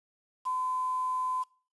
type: tone with quantisation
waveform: sine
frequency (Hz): 1019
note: C6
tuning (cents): -46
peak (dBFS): -28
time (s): 0.45-1.44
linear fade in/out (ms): 20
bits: 8
effects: noise-tail reverb RT60 0.4 s tail -24 dB re dry + resampled to 24000 Hz